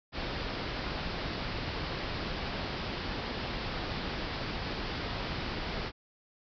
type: low-pass noise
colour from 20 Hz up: pink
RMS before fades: -36 dBFS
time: 0.12-5.92 s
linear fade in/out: 50 ms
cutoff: 5200 Hz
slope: 96 dB/octave
effects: none